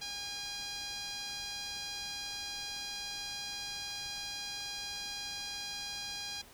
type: tone with band-pass filter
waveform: sawtooth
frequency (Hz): 814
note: G#5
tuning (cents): -35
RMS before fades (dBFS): -41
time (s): 0.01-6.42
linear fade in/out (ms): 10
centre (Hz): 4600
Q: 2.3
effects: pink hiss -56 dBFS RMS until 6.53 s